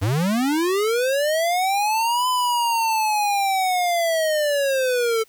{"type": "linear two-way sweep", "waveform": "square", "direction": "up then down", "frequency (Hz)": [88.3, 1013, 438.9], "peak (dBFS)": -19, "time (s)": [0.01, 5.24], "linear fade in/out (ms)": 20, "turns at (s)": 2.28, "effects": ["white hiss -56 dBFS RMS until 5.28 s"]}